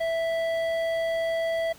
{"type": "tone with hard clipping", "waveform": "sine", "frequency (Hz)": 659.3, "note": "E5", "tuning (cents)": 0, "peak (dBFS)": -26, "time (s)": [0, 1.73], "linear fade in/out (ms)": 10, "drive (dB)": 10, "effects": ["pink hiss -51 dBFS RMS until 1.78 s"]}